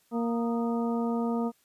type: harmonic tone with a mistuned harmonic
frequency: 233.1 Hz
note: A#3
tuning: in tune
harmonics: 1 / 2 / 3 / 4 / 5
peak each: -27 / -33 / -37 / -39 / -41 dBFS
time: 0.11-1.52 s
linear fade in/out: 50 ms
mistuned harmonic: 5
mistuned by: +100 cents
effects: white hiss -67 dBFS RMS until 1.64 s + resampled to 32000 Hz